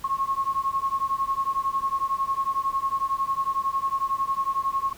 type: beating tone pair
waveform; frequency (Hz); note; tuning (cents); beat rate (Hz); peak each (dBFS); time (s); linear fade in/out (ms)
sine; 1082 / 1093; C#6 / C#6; -42 / -25; 11; -26; 0.04-4.93; 5
effects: pink hiss -48 dBFS RMS until 4.97 s